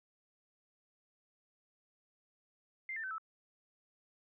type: tone with pitch steps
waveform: sine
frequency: 2093 / 1790.8 / 1532.2 / 1310.9 Hz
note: C7 / A6 / G6 / E6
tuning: 0 / +30 / -40 / -10 cents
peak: -38 dBFS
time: 2.89-3.182 s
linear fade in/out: 2 ms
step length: 73 ms
effects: none